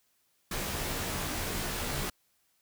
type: noise with comb filter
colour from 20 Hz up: pink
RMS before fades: -34 dBFS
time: 0.51-2.1 s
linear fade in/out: 5 ms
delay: 18 ms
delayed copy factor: -0.75
effects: white hiss -72 dBFS RMS until 2.61 s